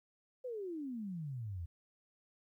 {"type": "exponential sweep", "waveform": "sine", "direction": "down", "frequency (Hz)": [523.3, 79.8], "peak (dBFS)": -39, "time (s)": [0.44, 1.66], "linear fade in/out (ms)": 10, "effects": ["13-bit"]}